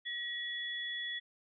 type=tone pair together; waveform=sine; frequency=1912 / 3393 Hz; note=A#6 / G#7; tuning=+43 / +36 cents; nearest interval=minor seventh; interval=993 cents; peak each=-39 / -39 dBFS; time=0.05-1.2 s; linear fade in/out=20 ms; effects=none